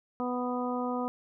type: harmonic tone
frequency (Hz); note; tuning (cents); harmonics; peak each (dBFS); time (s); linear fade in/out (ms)
247.8; B3; +6; 1 / 2 / 3 / 4 / 5; -32 / -35 / -37 / -38 / -39; 0.2-1.08; 0
effects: none